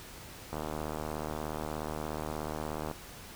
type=click train; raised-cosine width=1 ms; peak=-22 dBFS; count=184; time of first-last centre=0.53-2.913 s; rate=76.8 Hz; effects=pink hiss -48 dBFS RMS until 3.35 s